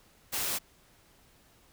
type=noise; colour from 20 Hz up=white; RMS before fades=-32 dBFS; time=0.32-0.59 s; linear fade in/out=20 ms; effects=pink hiss -62 dBFS RMS until 1.72 s